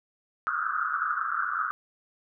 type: band-pass noise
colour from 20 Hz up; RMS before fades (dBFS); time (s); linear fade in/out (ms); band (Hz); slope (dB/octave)
pink; -29; 0.47-1.71; 0; 1200 to 1500; 96
effects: none